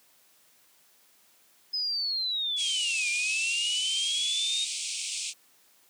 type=linear two-way sweep; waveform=sine; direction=down then up; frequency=5090 to 2372 to 3750 Hz; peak=-27 dBFS; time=1.73-4.65 s; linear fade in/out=10 ms; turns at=3.09 s
type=band-pass noise; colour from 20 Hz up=white; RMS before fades=-34 dBFS; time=2.56-5.34 s; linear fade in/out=50 ms; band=2300 to 9200 Hz; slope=96 dB/octave
effects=white hiss -62 dBFS RMS until 5.89 s + high-pass 150 Hz 12 dB/octave